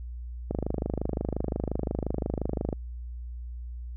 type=click train; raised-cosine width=2 ms; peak=-15 dBFS; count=58; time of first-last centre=0.51-2.728 s; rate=25.7 Hz; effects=added 60 Hz sine -35 dBFS peak until 3.96 s